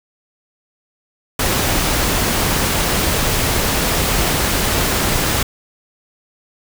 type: noise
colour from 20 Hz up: pink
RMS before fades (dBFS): -17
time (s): 1.39-5.43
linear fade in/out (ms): 5
effects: none